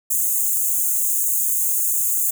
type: high-pass noise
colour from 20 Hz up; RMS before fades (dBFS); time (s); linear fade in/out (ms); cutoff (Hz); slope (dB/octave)
white; -20; 0.1-2.31; 10; 6500; 96
effects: none